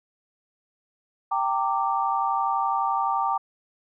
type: chord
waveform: sine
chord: G minor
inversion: none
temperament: equal with one note detuned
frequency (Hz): 784 / 915.8 / 1174.7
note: G5 / Bb5 / D6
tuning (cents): 0 / -31 / 0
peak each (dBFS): -26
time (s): 1.31-3.38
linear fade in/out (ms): 10
effects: none